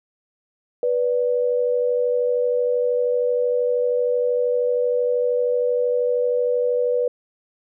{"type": "tone pair together", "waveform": "sine", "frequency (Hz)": [491.2, 584.1], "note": ["B4", "D5"], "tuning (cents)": [-9, -10], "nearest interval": "minor third", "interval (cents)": 299, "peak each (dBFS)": [-18, -25], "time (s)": [0.83, 7.08], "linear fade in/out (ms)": 2, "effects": []}